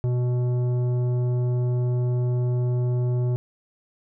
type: tone with tanh clipping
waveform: triangle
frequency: 123.47 Hz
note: B2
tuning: in tune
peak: -22 dBFS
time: 0.04-3.36 s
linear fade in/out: 0 ms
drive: 15 dB
effects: none